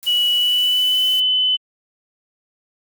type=noise; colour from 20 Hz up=blue; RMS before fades=-33 dBFS; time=0.03-1.2 s; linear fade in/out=0 ms
type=tone with pitch glide; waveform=sine; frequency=2936 to 3020 Hz; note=F#7 to F#7; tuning=-14 to +35 cents; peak=-14 dBFS; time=0.06-1.57 s; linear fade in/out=20 ms; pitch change=+49 cents; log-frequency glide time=0.31-1.05 s
effects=Opus 48 kbps